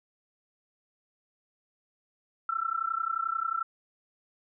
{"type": "tone with amplitude modulation", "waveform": "sine", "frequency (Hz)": 1338, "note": "E6", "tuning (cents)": 25, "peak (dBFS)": -24, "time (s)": [2.49, 3.63], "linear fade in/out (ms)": 2, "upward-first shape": "sine", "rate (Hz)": 31.3, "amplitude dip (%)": 90, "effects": []}